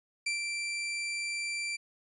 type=tone with ADSR envelope; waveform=sawtooth; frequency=2349 Hz; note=D7; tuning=in tune; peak=-25 dBFS; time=0.26-1.77 s; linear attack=7 ms; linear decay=120 ms; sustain=-4 dB; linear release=17 ms; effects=resampled to 24000 Hz